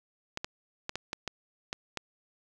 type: clicks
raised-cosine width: 0.2 ms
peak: -16 dBFS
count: 8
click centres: 0.374 / 0.445 / 0.894 / 0.956 / 1.131 / 1.277 / 1.729 / 1.973 s
effects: none

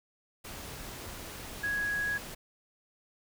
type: tone in noise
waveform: sine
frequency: 1663 Hz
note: G#6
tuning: 2 cents sharp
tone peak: -29 dBFS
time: 1.63-2.18 s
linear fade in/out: 10 ms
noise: pink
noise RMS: -43 dBFS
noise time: 0.44-2.35 s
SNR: +11 dB
effects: none

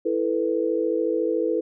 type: chord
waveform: sine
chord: E suspended fourth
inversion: none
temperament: equal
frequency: 329.6 / 440 / 493.9 Hz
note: E4 / A4 / B4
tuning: 0 / 0 / 0 cents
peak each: -25 dBFS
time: 0.05-1.61 s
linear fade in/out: 10 ms
effects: none

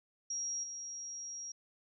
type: tone with level steps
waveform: sine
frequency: 5650 Hz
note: F8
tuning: 19 cents sharp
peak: -35 / -41 dBFS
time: 0.3-1.52 s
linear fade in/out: 5 ms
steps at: 0.63 s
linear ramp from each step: 10 ms
effects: none

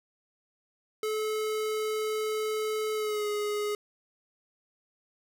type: tone with pitch glide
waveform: square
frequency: 431.8 to 416.9 Hz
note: A4 to G#4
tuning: -33 to +7 cents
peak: -29 dBFS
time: 1.03-3.75 s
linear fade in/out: 2 ms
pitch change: -60 cents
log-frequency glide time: 2.94-3.28 s
effects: none

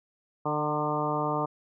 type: harmonic tone with a mistuned harmonic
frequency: 150 Hz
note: D3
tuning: 37 cents sharp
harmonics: 1 / 2 / 3 / 4 / 5 / 6 / 7 / 8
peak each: -34 / -34 / -34 / -34 / -34 / -34 / -34 / -34 dBFS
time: 0.45-1.46 s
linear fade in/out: 10 ms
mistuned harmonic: 6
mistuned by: +17 cents
effects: none

